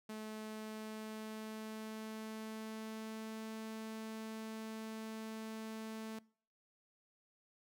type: tone with pitch glide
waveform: sawtooth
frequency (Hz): 216.6 to 220.5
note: A3 to A3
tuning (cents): -27 to +4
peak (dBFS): -40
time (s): 0.09-6.19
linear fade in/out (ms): 5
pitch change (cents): +31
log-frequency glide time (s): 0.41-3.55
effects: noise-tail reverb RT60 0.5 s tail -23 dB re dry